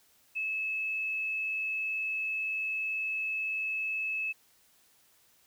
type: tone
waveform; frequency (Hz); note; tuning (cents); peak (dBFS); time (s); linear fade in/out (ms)
sine; 2599; E7; -25; -30; 0.35-4.33; 20
effects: white hiss -65 dBFS RMS until 5.46 s